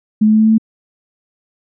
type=tone with pitch steps; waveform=sine; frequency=214.1 / 215.6 / 217.1 / 218.6 / 220.1 / 221.7 Hz; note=A3 / A3 / A3 / A3 / A3 / A3; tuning=-47 / -35 / -23 / -11 / +1 / +13 cents; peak=-7 dBFS; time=0.21-0.582 s; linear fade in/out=10 ms; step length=62 ms; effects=none